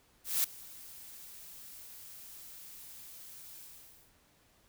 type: noise with ADSR envelope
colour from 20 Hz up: blue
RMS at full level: -28 dBFS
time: 0.24-4.14 s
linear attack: 200 ms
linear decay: 5 ms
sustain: -22 dB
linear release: 560 ms
effects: pink hiss -67 dBFS RMS until 4.68 s